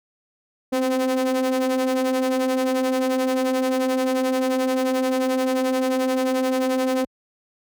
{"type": "ring-modulated tone", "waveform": "square", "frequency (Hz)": 128.1, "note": "C3", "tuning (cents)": -36, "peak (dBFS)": -17, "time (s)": [0.72, 7.05], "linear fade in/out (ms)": 10, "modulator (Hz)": 390, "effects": ["high-pass 60 Hz 12 dB/octave"]}